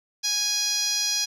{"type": "tone with band-pass filter", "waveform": "10% pulse", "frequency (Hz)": 827, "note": "G#5", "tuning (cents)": -8, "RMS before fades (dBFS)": -25, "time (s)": [0.23, 1.26], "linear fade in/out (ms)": 20, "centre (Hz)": 5800, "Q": 3.2, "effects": []}